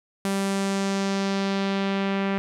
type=tone with low-pass filter sweep; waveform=sawtooth; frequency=196 Hz; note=G3; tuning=in tune; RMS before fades=-25 dBFS; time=0.25-2.38 s; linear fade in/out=0 ms; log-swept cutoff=11000 to 2400 Hz; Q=1.4; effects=none